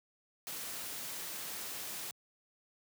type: noise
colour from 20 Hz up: white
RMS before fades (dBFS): -42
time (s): 0.47-2.11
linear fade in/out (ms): 0
effects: high-pass 100 Hz 12 dB/octave